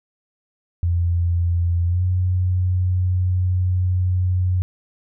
sine tone with pitch glide, 86.2 to 91.27 Hz, F2 to F#2, -22 to -23 cents, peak -16 dBFS, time 0.83-4.62 s, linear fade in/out 0 ms, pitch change +99 cents, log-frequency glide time 1.86-2.03 s, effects none

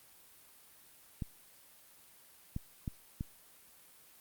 clicks, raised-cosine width 5 ms, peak -24 dBFS, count 4, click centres 1.222 / 2.564 / 2.878 / 3.209 s, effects white hiss -60 dBFS RMS until 4.2 s + Opus 32 kbps

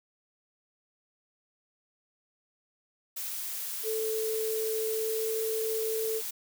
blue noise, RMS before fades -36 dBFS, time 3.16-6.31 s, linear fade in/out 10 ms
sine tone with pitch glide, 440 to 442.5 Hz, A4 to A4, 0 to +10 cents, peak -29 dBFS, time 3.83-6.22 s, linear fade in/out 50 ms, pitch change +10 cents, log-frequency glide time 4.99-5.1 s
effects none

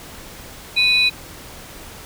sine tone pair together, 2489 / 3951 Hz, D#7 / B7, 0 / 0 cents, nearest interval minor sixth, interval 800 cents, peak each -14 / -15 dBFS, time 0.76-1.1 s, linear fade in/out 20 ms, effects tanh soft clip ceiling -7 dBFS + pink hiss -38 dBFS RMS until 2.05 s

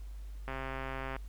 click train, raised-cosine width 0.5 ms, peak -24 dBFS, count 92, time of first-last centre 0.48-1.164 s, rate 133 Hz, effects added 50 Hz sine -41 dBFS peak until 1.28 s + pink hiss -64 dBFS RMS until 1.28 s

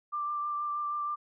sine tone with vibrato, 1182 Hz, D6, 11 cents sharp, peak -30 dBFS, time 0.12-1.16 s, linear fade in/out 20 ms, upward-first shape triangle, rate 6.3 Hz, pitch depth 17 cents each way, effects none

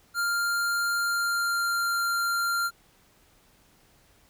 square tone with pitch glide, 1396.9 to 1387.3 Hz, F6 to F6, 0 to -12 cents, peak -25 dBFS, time 0.14-2.71 s, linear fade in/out 50 ms, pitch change -12 cents, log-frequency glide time 0.95-1.98 s, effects pink hiss -61 dBFS RMS until 4.29 s

